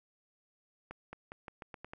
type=accelerating click train; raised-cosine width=0.5 ms; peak=-29 dBFS; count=8; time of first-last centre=0.91-1.935 s; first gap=220 ms; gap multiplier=0.86; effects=none